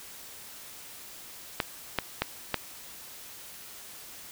clicks, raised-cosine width 0.3 ms, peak -9 dBFS, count 4, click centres 1.602 / 1.987 / 2.22 / 2.543 s, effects white hiss -46 dBFS RMS until 4.31 s

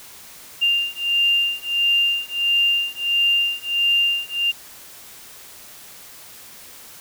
sine beating tone pair, 2794 / 2795.5 Hz, F7 / F7, 0 / +1 cents, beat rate 1.5 Hz, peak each -20 dBFS, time 0.61-4.52 s, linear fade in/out 20 ms, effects white hiss -42 dBFS RMS until 7 s

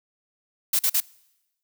blue noise bursts, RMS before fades -21 dBFS, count 3, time 0.73-1.003 s, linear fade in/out 5 ms, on 61 ms, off 45 ms, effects noise-tail reverb RT60 1.0 s tail -25 dB re dry

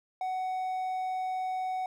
triangle tone, 746 Hz, F#5, 14 cents sharp, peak -28 dBFS, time 0.21-1.86 s, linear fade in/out 2 ms, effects none

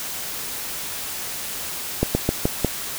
slowing click train, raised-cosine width 2 ms, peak -4 dBFS, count 5, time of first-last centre 2.03-2.647 s, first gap 120 ms, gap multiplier 1.17, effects white hiss -30 dBFS RMS until 2.98 s

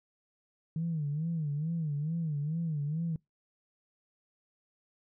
sine tone with vibrato, 155.56 Hz, D#3, in tune, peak -29 dBFS, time 0.76-3.16 s, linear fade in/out 2 ms, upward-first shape sine, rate 2.3 Hz, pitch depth 140 cents each way, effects noise-tail reverb RT60 0.2 s tail -26 dB re dry + tanh soft clip ceiling -25 dBFS

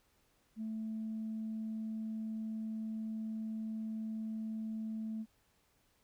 sine tone, 220 Hz, A3, in tune, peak -36 dBFS, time 0.56-5.26 s, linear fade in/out 50 ms, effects tanh soft clip ceiling -33 dBFS + pink hiss -73 dBFS RMS until 6.03 s

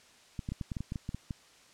clicks, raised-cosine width 5 ms, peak -23 dBFS, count 12, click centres 0.392 / 0.489 / 0.52 / 0.612 / 0.718 / 0.768 / 0.806 / 0.921 / 0.958 / 1.091 / 1.146 / 1.308 s, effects white hiss -59 dBFS RMS until 1.73 s + low-pass 7000 Hz 12 dB/octave

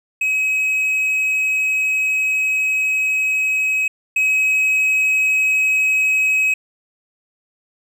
triangle tone pair in turn, 2548 / 2548 Hz, D#7 / D#7, +41 / +41 cents, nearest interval unison, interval 0 cents, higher neither, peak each -14 / -12 dBFS, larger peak second, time 0.21-3.88 / 4.16-6.54 s, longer first, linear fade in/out 5 ms, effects none

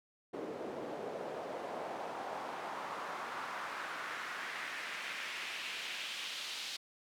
pink noise with band-pass filter sweep, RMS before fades -42 dBFS, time 0.33-6.77 s, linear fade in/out 10 ms, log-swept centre 400 to 3800 Hz, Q 1.8, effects high-pass 150 Hz 12 dB/octave

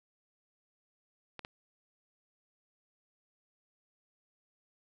clicks, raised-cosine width 0.3 ms, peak -26 dBFS, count 2, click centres 1.393 / 1.449 s, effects none

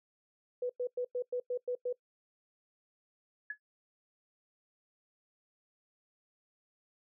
sine tone bursts, 493.9 Hz, B4, in tune, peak -31 dBFS, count 8, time 0.62-1.928 s, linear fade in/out 5 ms, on 76 ms, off 100 ms
sine tone with exponential decay, 1700 Hz, G#6, 40 cents sharp, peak -32 dBFS, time 3.5-3.58 s, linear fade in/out 5 ms, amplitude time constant 16 ms
effects noise-tail reverb RT60 0.1 s tail -22 dB re dry

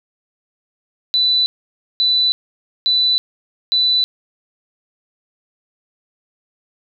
sine tone bursts, 3984 Hz, B7, 14 cents sharp, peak -12 dBFS, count 4, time 1.14-4.04 s, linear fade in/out 0 ms, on 320 ms, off 540 ms, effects none

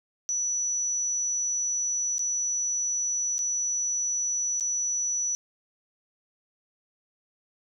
sine tone with dropouts, 5920 Hz, F#8, in tune, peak -25 dBFS, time 0.29-5.35 s, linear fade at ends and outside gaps 0 ms, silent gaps 2.182-2.193 / 3.382-3.39 / 4.599-4.608 s, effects none

